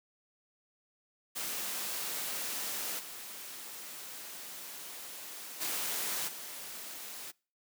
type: noise with level steps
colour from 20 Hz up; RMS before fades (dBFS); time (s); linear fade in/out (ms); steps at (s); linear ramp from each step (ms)
white; -37 / -45 / -35 / -44; 1.35-7.32; 20; 2.98 / 5.6 / 6.27; 20
effects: noise-tail reverb RT60 0.4 s tail -26 dB re dry + high-pass 200 Hz 12 dB/octave